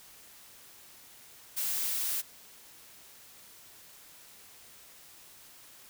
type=noise; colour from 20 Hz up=blue; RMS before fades=-32 dBFS; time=1.56-2.22 s; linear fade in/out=20 ms; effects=white hiss -54 dBFS RMS until 5.89 s